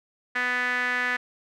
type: tone with band-pass filter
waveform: sawtooth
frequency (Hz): 248.3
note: B3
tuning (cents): +9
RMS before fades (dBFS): -26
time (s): 0.35-1.17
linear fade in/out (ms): 10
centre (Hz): 1800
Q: 5
effects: none